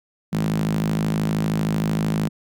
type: tone with high-pass filter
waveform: sawtooth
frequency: 53 Hz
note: G#1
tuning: 36 cents sharp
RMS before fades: -22 dBFS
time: 0.32-2.29 s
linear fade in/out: 20 ms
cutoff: 180 Hz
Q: 7.2
effects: none